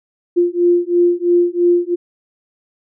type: beating tone pair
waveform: sine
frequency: 348.2 / 351.2 Hz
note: F4 / F4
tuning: -5 / +10 cents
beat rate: 3 Hz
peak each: -14 dBFS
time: 0.36-1.96 s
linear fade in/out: 20 ms
effects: none